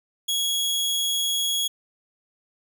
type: tone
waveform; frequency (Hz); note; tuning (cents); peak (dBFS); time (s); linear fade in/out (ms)
sawtooth; 3332; G#7; +5; -19; 0.28-1.68; 10
effects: none